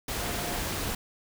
sine tone in noise, 706 Hz, F5, 19 cents sharp, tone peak -40 dBFS, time 0.21-0.6 s, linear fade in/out 5 ms, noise pink, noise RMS -32 dBFS, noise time 0.08-0.95 s, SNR -11 dB, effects none

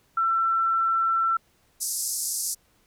sine tone, 1343 Hz, E6, 32 cents sharp, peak -20 dBFS, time 0.17-1.37 s, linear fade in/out 5 ms
white band-pass noise, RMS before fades -29 dBFS, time 1.8-2.55 s, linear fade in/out 20 ms, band 5000 to 12000 Hz, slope 48 dB/octave
effects pink hiss -64 dBFS RMS until 2.86 s

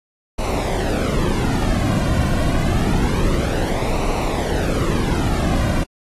brown noise with flanger, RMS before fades -19 dBFS, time 0.38-5.84 s, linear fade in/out 10 ms, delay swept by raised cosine 0.59 to 2.39 ms, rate 0.27 Hz, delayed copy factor -0.6, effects AAC 32 kbps

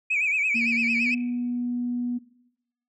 sine tone with vibrato, 2415 Hz, D7, 48 cents sharp, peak -20 dBFS, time 0.1-1.15 s, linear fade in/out 10 ms, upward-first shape sine, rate 8.9 Hz, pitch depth 120 cents each way
sine tone with pitch glide, 233.1 to 243.6 Hz, A#3 to B3, 0 to -24 cents, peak -24 dBFS, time 0.54-2.19 s, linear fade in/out 20 ms, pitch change +76 cents, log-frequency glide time 0.99-1.08 s
effects noise-tail reverb RT60 0.8 s tail -18 dB re dry + tanh soft clip ceiling -17 dBFS

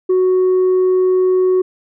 sine tone, 370 Hz, F#4, in tune, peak -8 dBFS, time 0.09-1.62 s, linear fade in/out 10 ms, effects tanh soft clip ceiling -9 dBFS

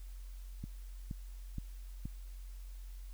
click train, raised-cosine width 5 ms, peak -28 dBFS, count 4, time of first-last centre 0.64-2.055 s, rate 2.12 Hz, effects added 45 Hz sine -44 dBFS peak until 3.13 s + white hiss -64 dBFS RMS until 3.13 s

